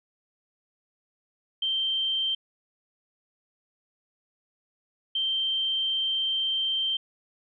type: tone pair in turn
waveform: sine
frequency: 3136 / 3136 Hz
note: G7 / G7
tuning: 0 / 0 cents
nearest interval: unison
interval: 0 cents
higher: neither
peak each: -24 dBFS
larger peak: neither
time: 1.62-2.35 / 5.15-6.97 s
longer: second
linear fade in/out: 5 ms
effects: none